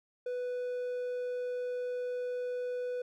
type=tone; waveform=triangle; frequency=495.2 Hz; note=B4; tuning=5 cents sharp; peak=-31 dBFS; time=0.26-3.02 s; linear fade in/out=5 ms; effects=none